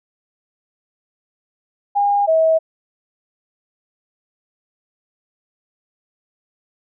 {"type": "tone pair in turn", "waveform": "sine", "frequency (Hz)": [811, 643.7], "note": ["G#5", "E5"], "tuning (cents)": [-41, -41], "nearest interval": "major third", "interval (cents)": 400, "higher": "first", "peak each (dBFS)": [-13, -11], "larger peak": "second", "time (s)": [[1.95, 2.27], [2.27, 2.59]], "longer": "neither", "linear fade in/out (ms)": 20, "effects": []}